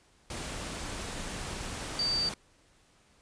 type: tone in noise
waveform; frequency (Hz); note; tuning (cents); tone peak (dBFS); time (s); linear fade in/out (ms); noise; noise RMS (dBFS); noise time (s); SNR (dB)
sine; 4630; D8; -25; -27; 1.99-2.29; 2; pink; -38; 0.3-2.34; +8
effects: pink hiss -64 dBFS RMS until 3.21 s + resampled to 22050 Hz